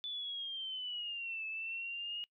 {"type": "linear two-way sweep", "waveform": "sine", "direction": "down then up", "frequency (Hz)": [3495, 2607, 2879], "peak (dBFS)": -38, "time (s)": [0.04, 2.24], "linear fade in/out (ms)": 0, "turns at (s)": 1.46, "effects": ["noise-tail reverb RT60 0.1 s tail -23 dB re dry"]}